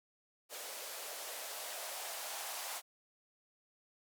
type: noise with band-pass filter sweep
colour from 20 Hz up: violet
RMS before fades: -44 dBFS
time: 0.49-2.82 s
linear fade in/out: 50 ms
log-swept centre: 500 to 750 Hz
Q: 2.8
effects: none